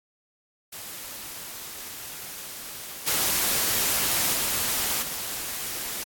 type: noise with level steps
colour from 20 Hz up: white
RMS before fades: -38 / -24 / -26 / -32 dBFS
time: 0.72-6.04 s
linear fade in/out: 10 ms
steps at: 3.06 / 4.32 / 5.01 s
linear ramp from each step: 20 ms
effects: AAC 64 kbps